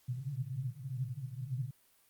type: band-pass noise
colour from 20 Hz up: white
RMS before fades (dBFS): -39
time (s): 0.08-1.71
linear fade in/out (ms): 5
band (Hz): 120 to 140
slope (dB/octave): 96
effects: white hiss -68 dBFS RMS until 2.09 s + Opus 48 kbps